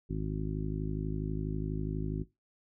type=harmonic tone; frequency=52.2 Hz; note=G#1; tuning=10 cents sharp; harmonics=1 / 2 / 3 / 4 / 5 / 6 / 7; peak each=-36 / -40 / -36 / -45 / -40 / -45 / -42 dBFS; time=0.09-2.24 s; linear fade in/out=20 ms; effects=noise-tail reverb RT60 0.2 s tail -18 dB re dry